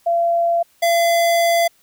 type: tone pair in turn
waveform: sine / square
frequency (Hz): 682 / 679.6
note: F5 / F5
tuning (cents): -41 / -47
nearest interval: unison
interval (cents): 6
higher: first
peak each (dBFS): -14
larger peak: neither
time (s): 0.06-0.63 / 0.82-1.68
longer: second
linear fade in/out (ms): 10
effects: white hiss -57 dBFS RMS until 1.82 s